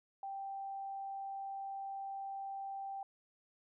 sine tone, 784 Hz, G5, in tune, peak -40 dBFS, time 0.23-3.03 s, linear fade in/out 2 ms, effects none

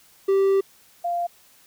triangle / sine tone pair in turn, 390 / 694.9 Hz, G4 / F5, -9 / -9 cents, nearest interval minor seventh, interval 1000 cents, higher second, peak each -14 / -22 dBFS, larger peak first, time 0.28-0.61 / 1.04-1.27 s, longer first, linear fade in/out 10 ms, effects white hiss -55 dBFS RMS until 1.66 s

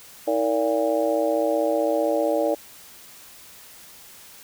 harmonic tone with a mistuned harmonic, 115.5 Hz, A#2, 16 cents flat, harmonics 3 / 4 / 5 / 6 / 7, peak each -26 / -26 / -22 / -30 / -31 dBFS, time 0.27-2.55 s, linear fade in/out 10 ms, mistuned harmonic 3, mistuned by -140 cents, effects white hiss -46 dBFS RMS until 4.43 s

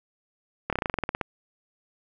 slowing click train, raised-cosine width 0.5 ms, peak -11 dBFS, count 13, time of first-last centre 0.7-1.212 s, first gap 27 ms, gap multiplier 1.08, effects none

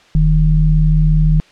sine tone pair together, 41.18 / 155.56 Hz, E1 / D#3, -1 / 0 cents, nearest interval octave + major seventh, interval 2301 cents, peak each -11 dBFS, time 0.15-1.4 s, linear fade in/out 0 ms, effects white hiss -47 dBFS RMS until 1.51 s + low-pass 4000 Hz 12 dB/octave

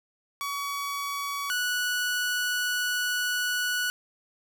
sawtooth tone pair in turn, 1131 / 1473.3 Hz, C#6 / F#6, +34 / -8 cents, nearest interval perfect fourth, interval 458 cents, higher second, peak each -26 / -22 dBFS, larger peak second, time 0.41-1.5 / 1.5-3.9 s, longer second, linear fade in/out 0 ms, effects none

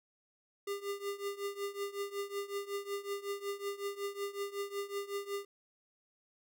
square tone with tremolo, 401.6 Hz, G4, 42 cents sharp, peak -34 dBFS, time 0.67-5.45 s, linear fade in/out 5 ms, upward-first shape triangle, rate 5.4 Hz, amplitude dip 90%, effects none

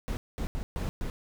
brown noise bursts at uneven times, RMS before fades -32 dBFS, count 5, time 0.08-0.17 / 0.38-0.47 / 0.55-0.63 / 0.76-0.89 / 1.01-1.1 s, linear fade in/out 0 ms, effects none

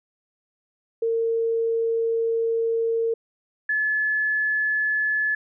sine tone pair in turn, 456.6 / 1719.8 Hz, A#4 / A6, -36 / -40 cents, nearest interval octave + major seventh, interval 2296 cents, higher second, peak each -20 dBFS, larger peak neither, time 1.02-3.14 / 3.69-5.35 s, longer first, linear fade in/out 5 ms, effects none

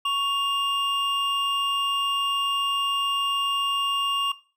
triangle tone pair together, 1114 / 2807 Hz, C#6 / F7, +8 / +8 cents, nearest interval octave + major third, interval 1600 cents, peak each -23 dBFS, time 0.05-4.32 s, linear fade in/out 5 ms, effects noise-tail reverb RT60 0.4 s tail -19 dB re dry

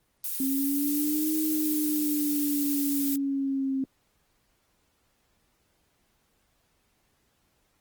violet noise, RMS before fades -31 dBFS, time 0.24-3.16 s, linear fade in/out 2 ms
sine exponential two-way sweep, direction up then down, 266.2 to 312.7 to 266.2 Hz, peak -25 dBFS, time 0.4-3.84 s, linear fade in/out 2 ms, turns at 1.34 s
effects pink hiss -70 dBFS RMS until 7.8 s + Opus 24 kbps

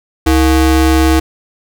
square ring-modulated tone, 196 Hz, G3, in tune, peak -5 dBFS, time 0.26-1.2 s, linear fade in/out 10 ms, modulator 126 Hz, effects none

